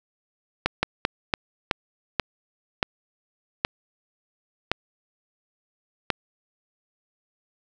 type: slowing click train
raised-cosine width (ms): 0.3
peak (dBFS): -4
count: 10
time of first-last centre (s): 0.66-6.103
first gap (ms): 170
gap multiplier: 1.3
effects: none